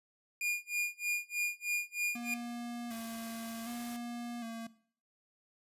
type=tone with tremolo; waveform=45% pulse; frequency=2427 Hz; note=D#7; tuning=44 cents flat; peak=-30 dBFS; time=0.41-2.34 s; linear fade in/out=2 ms; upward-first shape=sine; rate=3.2 Hz; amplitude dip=100%
type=tone with vibrato; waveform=square; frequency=233.1 Hz; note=A#3; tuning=in tune; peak=-40 dBFS; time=2.15-4.67 s; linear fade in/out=5 ms; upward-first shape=square; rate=0.66 Hz; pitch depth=38 cents each way
type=noise; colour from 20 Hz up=white; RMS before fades=-49 dBFS; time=2.9-3.97 s; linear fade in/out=10 ms
effects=noise-tail reverb RT60 0.5 s tail -17 dB re dry + resampled to 32000 Hz